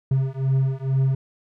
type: beating tone pair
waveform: triangle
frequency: 132.6 / 134.8 Hz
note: C3 / C#3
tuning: +23 / -48 cents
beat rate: 2.2 Hz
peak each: -20 dBFS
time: 0.11-1.15 s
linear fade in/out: 5 ms
effects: none